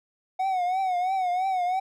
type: tone with vibrato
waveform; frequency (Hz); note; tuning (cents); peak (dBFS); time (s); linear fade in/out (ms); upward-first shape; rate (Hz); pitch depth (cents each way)
triangle; 740; F#5; 0; -21; 0.39-1.8; 10; triangle; 3; 93
effects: none